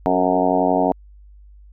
harmonic tone with a mistuned harmonic, 91.4 Hz, F#2, 21 cents flat, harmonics 2 / 3 / 4 / 5 / 6 / 7 / 8 / 9 / 10, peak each -27 / -21 / -27 / -24 / -27 / -21 / -21 / -26 / -27 dBFS, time 0.06-0.92 s, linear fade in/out 0 ms, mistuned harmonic 4, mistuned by +22 cents, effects added 50 Hz sine -42 dBFS peak until 1.72 s

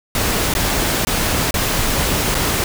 pink noise with dropouts, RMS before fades -18 dBFS, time 0.15-2.64 s, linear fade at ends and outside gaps 2 ms, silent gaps 0.539-0.55 / 1.05-1.07 / 1.509-1.541 / 2.346-2.35 s, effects none

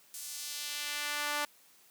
sawtooth tone with high-pass filter sweep, 293.7 Hz, D4, in tune, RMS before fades -37 dBFS, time 0.14-1.45 s, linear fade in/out 2 ms, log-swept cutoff 8200 to 950 Hz, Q 0.94, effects white hiss -62 dBFS RMS until 1.9 s + high-pass 150 Hz 12 dB/octave

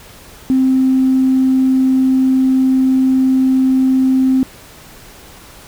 triangle tone with tanh clipping, 261.7 Hz, C4, in tune, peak -9 dBFS, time 0.5-4.43 s, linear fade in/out 0 ms, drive 4 dB, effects pink hiss -39 dBFS RMS until 5.67 s

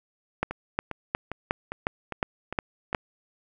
two click trains, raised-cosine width 0.5 ms, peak -17 / -9 dBFS, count 7 / 8, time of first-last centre 0.51-2.929 / 0.43-2.948 s, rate 2.48 / 2.78 Hz, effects none

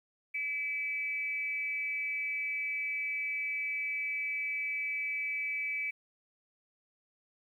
sine tone with amplitude modulation, 2300 Hz, D7, 37 cents flat, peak -29 dBFS, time 0.34-5.91 s, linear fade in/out 10 ms, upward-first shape sine, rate 280 Hz, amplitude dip 60%, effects 11-bit

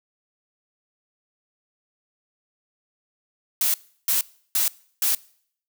blue noise bursts, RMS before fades -21 dBFS, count 4, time 3.61-5.15 s, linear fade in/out 2 ms, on 130 ms, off 340 ms, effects noise-tail reverb RT60 0.6 s tail -23 dB re dry

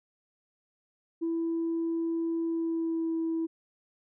sine tone with pitch glide, 331.2 to 327 Hz, E4 to E4, +8 to -14 cents, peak -26 dBFS, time 1.21-3.47 s, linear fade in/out 20 ms, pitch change -22 cents, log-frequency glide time 2.44-3.15 s, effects tanh soft clip ceiling -24 dBFS

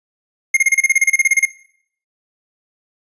square tone bursts, 2132 Hz, C7, 32 cents sharp, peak -9 dBFS, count 16, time 0.54-1.454 s, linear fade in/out 5 ms, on 29 ms, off 30 ms, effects noise-tail reverb RT60 0.6 s tail -18 dB re dry + resampled to 24000 Hz

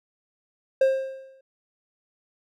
triangle tone with exponential decay, 532 Hz, C5, 29 cents sharp, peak -12 dBFS, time 0.81-1.41 s, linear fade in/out 5 ms, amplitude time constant 130 ms, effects none

